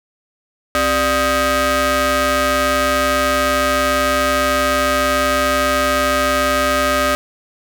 sawtooth ring-modulated tone, 329.6 Hz, E4, in tune, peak -7 dBFS, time 0.75-7.15 s, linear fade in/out 0 ms, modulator 922 Hz, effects none

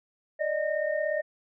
sine tone cluster, 584 / 621 / 1836 Hz, D5 / D#5 / A#6, -10 / -3 / -27 cents, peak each -30 / -28 / -34 dBFS, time 0.39-1.22 s, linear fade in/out 20 ms, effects none

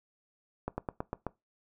slowing click train, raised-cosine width 1 ms, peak -19 dBFS, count 6, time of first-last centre 0.68-1.267 s, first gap 100 ms, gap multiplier 1.08, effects noise-tail reverb RT60 0.2 s tail -20 dB re dry

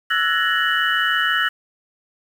sine tone cluster, 1330 / 1476 / 1695 / 1859 / 2961 Hz, E6 / F#6 / G#6 / A#6 / F#7, +15 / -5 / +35 / -5 / +1 cents, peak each -23 dBFS, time 0.1-1.49 s, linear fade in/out 10 ms, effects 7-bit

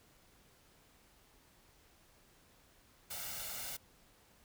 white noise with comb filter, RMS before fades -43 dBFS, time 3.1-3.77 s, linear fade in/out 10 ms, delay 1.4 ms, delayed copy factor +0.65, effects pink hiss -66 dBFS RMS until 4.44 s

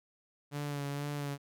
sawtooth tone with vibrato, 143.6 Hz, D3, 39 cents flat, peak -31 dBFS, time 0.51-1.38 s, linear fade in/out 50 ms, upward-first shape sine, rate 2.1 Hz, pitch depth 27 cents each way, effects none

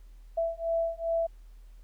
sine beating tone pair, 663 / 665.5 Hz, E5 / E5, +10 / +16 cents, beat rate 2.5 Hz, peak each -30 dBFS, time 0.37-1.27 s, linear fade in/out 10 ms, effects added 40 Hz sine -47 dBFS peak until 1.83 s + pink hiss -69 dBFS RMS until 1.83 s

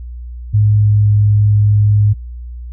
sine tone with pitch glide, 105.2 to 104.23 Hz, G#2 to G#2, +23 to +7 cents, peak -7 dBFS, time 0.53-2.14 s, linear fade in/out 20 ms, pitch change -16 cents, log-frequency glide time 0.68-1.1 s, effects added 60 Hz sine -25 dBFS peak until 2.72 s

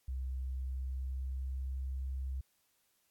sine tone with pitch glide, 64.7 to 65.91 Hz, C2 to C2, -19 to +13 cents, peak -35 dBFS, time 0.08-2.41 s, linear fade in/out 5 ms, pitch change +32 cents, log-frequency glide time 0.23-1.91 s, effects white hiss -75 dBFS RMS until 3.1 s + AAC 64 kbps

